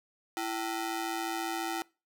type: ring-modulated tone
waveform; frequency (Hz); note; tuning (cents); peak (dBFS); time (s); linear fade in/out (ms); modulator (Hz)
sawtooth; 554.4; C#5; 0; -25; 0.37-1.82; 0; 220
effects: noise-tail reverb RT60 0.3 s tail -23 dB re dry